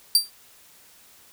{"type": "tone with exponential decay", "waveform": "sawtooth", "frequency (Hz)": 4699, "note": "D8", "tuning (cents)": 0, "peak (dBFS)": -8, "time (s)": [0.15, 0.3], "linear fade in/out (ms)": 2, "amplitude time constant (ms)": 31, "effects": ["white hiss -53 dBFS RMS until 1.32 s"]}